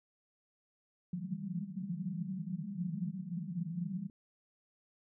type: band-pass noise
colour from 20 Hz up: pink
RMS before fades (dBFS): -39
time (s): 1.13-4.1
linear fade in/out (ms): 2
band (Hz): 160 to 200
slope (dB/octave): 96
effects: none